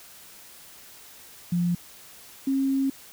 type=tone pair in turn; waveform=sine; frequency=174.61 / 270.4 Hz; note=F3 / C#4; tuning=0 / -43 cents; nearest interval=minor sixth; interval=757 cents; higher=second; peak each=-21 dBFS; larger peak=neither; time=1.52-1.75 / 2.47-2.9 s; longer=second; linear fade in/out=5 ms; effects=white hiss -48 dBFS RMS until 3.12 s